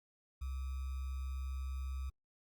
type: tone with sample-and-hold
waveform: sine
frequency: 66.2 Hz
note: C2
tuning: 21 cents sharp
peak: -37 dBFS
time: 0.41-2.1 s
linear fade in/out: 10 ms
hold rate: 1225 Hz
effects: Opus 48 kbps